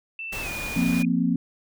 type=tone with pitch glide; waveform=sine; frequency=2665 to 2444 Hz; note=E7 to D#7; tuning=+18 to -32 cents; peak=-31 dBFS; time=0.19-1.05 s; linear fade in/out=2 ms; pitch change=-150 cents; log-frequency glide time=0.41-0.49 s
type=noise; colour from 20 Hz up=pink; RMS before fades=-34 dBFS; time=0.32-1.03 s; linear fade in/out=10 ms
type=chord; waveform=sine; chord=F suspended fourth; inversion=none; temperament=equal; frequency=174.61 / 233.1 / 261.6 Hz; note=F3 / Bb3 / C4; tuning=0 / 0 / 0 cents; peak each=-24 dBFS; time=0.76-1.36 s; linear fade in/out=5 ms
effects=none